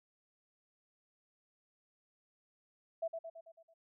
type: tone with echo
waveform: sine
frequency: 659.3 Hz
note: E5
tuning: in tune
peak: -33 dBFS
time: 3.02-3.08 s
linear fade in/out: 10 ms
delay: 110 ms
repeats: 6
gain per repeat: -5 dB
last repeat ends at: 3.74 s
effects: none